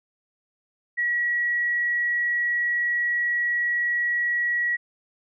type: tone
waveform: sine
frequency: 1921 Hz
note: B6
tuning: 48 cents flat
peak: -21 dBFS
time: 0.97-4.77 s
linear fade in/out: 20 ms
effects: none